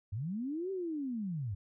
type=linear two-way sweep; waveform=sine; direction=up then down; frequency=89.5 to 392 to 89.5 Hz; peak=-34 dBFS; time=0.12-1.55 s; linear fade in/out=10 ms; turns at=0.71 s; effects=none